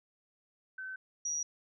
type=tone pair in turn; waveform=sine; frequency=1529 / 5773 Hz; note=G6 / F#8; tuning=-44 / -44 cents; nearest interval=octave + major seventh; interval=2300 cents; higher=second; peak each=-39 / -32 dBFS; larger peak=second; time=0.78-0.96 / 1.25-1.43 s; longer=neither; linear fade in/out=5 ms; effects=none